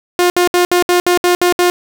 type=tone bursts; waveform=sawtooth; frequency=355.2 Hz; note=F4; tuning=29 cents sharp; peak=-5 dBFS; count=9; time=0.19-1.7 s; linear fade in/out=0 ms; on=110 ms; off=65 ms; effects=none